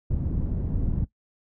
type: low-pass noise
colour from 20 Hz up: pink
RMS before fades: -26 dBFS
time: 0.1-1.05 s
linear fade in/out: 10 ms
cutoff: 180 Hz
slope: 12 dB/octave
effects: noise-tail reverb RT60 0.1 s tail -17 dB re dry